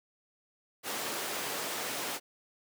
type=high-pass noise; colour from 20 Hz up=pink; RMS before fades=-36 dBFS; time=0.83-2.2 s; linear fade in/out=50 ms; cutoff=360 Hz; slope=12 dB/octave; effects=none